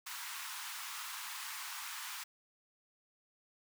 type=high-pass noise; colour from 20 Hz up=pink; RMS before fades=-44 dBFS; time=0.06-2.24 s; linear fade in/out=10 ms; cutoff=920 Hz; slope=48 dB/octave; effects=none